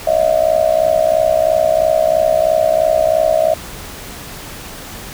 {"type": "tone with amplitude modulation", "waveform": "sine", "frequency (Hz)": 639, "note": "D#5", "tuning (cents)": 46, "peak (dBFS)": -6, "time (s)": [0.07, 3.54], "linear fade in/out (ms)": 5, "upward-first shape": "sine", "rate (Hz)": 63, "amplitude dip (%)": 95, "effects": ["pink hiss -31 dBFS RMS until 5.13 s"]}